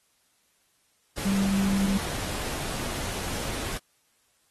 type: tone in noise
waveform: sine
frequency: 196 Hz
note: G3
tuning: in tune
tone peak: -22 dBFS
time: 1.25-1.98 s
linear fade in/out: 10 ms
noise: pink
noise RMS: -33 dBFS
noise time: 1.17-3.78 s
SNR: +8 dB
effects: white hiss -68 dBFS RMS until 4.5 s + AAC 32 kbps